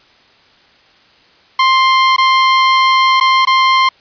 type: tone with dropouts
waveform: sawtooth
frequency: 1051 Hz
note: C6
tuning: 7 cents sharp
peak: -4 dBFS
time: 1.59-3.89 s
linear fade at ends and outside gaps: 5 ms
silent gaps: 2.164-2.181 / 3.201-3.209 / 3.452-3.471 s
effects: white hiss -48 dBFS RMS until 4 s + resampled to 11025 Hz